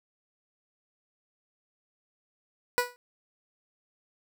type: tone with exponential decay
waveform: 15% pulse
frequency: 490 Hz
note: B4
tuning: 14 cents flat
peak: -13 dBFS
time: 2.78-2.96 s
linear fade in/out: 0 ms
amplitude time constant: 38 ms
effects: none